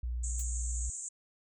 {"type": "tone with pitch glide", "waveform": "sine", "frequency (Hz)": [60.2, 59.85], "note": ["B1", "A#1"], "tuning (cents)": [-44, 46], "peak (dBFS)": -32, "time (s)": [0.03, 0.9], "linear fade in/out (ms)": 5, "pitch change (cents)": -10, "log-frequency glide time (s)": [0.29, 0.78]}
{"type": "band-pass noise", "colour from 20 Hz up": "white", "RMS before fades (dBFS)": -41, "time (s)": [0.23, 1.09], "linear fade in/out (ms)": 10, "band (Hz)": [6600, 8200], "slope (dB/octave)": 96}
{"type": "noise with exponential decay", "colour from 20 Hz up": "blue", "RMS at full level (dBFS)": -40, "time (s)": [0.39, 0.46], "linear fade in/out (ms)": 5, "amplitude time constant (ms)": 15}
{"effects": []}